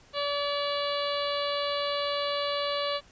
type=harmonic tone with a mistuned harmonic; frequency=574 Hz; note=D5; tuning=40 cents flat; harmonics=1 / 2 / 3 / 4 / 5 / 6 / 7 / 8; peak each=-30 / -33 / -41 / -41 / -38 / -38 / -37 / -42 dBFS; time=0.13-3.01 s; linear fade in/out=50 ms; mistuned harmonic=8; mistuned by=-19 cents; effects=pink hiss -57 dBFS RMS until 3.11 s + resampled to 16000 Hz